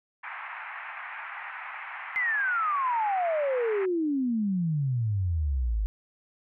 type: band-pass noise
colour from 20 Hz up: white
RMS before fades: -39 dBFS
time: 0.23-3.86 s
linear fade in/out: 10 ms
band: 770 to 2300 Hz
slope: 48 dB/octave
type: exponential sweep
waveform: sine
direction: down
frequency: 2086 to 49.31 Hz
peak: -24 dBFS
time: 2.16-5.86 s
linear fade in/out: 0 ms
effects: none